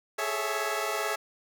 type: chord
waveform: 15% pulse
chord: A major seventh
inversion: third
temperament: equal with one note detuned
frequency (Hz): 415.3 / 433.4 / 554.4 / 659.3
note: G#4 / A4 / C#5 / E5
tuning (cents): 0 / -26 / 0 / 0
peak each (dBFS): -28 / -29 / -29 / -26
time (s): 0.18-1.16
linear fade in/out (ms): 10
effects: none